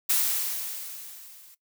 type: noise with level ramp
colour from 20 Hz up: blue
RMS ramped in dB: -22 to -52 dBFS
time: 0.09-1.55 s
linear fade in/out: 10 ms
effects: noise-tail reverb RT60 0.1 s tail -17 dB re dry